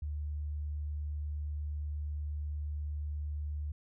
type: tone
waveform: sine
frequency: 74.3 Hz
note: D2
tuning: 21 cents sharp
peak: -34 dBFS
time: 0.02-3.72 s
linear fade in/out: 5 ms
effects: none